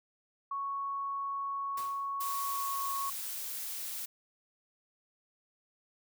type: tone with pitch glide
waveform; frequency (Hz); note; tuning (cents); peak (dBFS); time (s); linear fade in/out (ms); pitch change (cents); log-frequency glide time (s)
sine; 1108.7 to 1101.7; C#6 to C#6; 0 to -11; -33; 0.51-3.1; 5; -11; 2.52-2.77
type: noise with exponential decay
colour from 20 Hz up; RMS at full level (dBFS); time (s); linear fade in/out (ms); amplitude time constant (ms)
white; -43; 1.77-2.2; 5; 93
type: noise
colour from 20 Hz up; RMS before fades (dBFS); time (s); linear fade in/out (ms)
blue; -39; 2.2-4.06; 10
effects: none